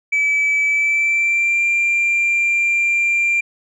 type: tone with pitch glide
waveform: sine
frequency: 2300 to 2377 Hz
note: D7 to D7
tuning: -37 to +20 cents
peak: -12 dBFS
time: 0.12-3.41 s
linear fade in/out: 10 ms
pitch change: +57 cents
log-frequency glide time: 0.66-1.64 s
effects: tanh soft clip ceiling -12 dBFS